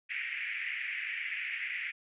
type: band-pass noise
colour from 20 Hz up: pink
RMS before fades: -37 dBFS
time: 0.09-1.92 s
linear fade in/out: 20 ms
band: 1900 to 2500 Hz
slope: 48 dB/octave
effects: resampled to 8000 Hz